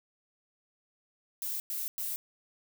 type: noise bursts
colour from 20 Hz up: violet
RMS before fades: -35 dBFS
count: 3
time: 1.42-2.16 s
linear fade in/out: 0 ms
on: 180 ms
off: 100 ms
effects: none